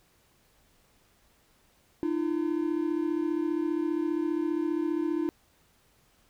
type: tone pair together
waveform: triangle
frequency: 304.7 / 339.7 Hz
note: D#4 / F4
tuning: -36 / -48 cents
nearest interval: major second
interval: 188 cents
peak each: -27 dBFS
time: 2.03-5.29 s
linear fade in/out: 0 ms
effects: pink hiss -65 dBFS RMS until 6.29 s